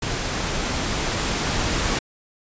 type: noise with level ramp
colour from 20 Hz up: pink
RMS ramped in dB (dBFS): -26 to -22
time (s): 0.02-1.99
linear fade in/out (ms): 5
effects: resampled to 16000 Hz